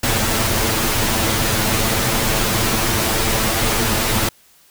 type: noise with comb filter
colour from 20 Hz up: pink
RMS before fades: -18 dBFS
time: 0.03-4.29 s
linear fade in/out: 5 ms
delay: 9 ms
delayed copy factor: +0.95
effects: white hiss -52 dBFS RMS until 4.7 s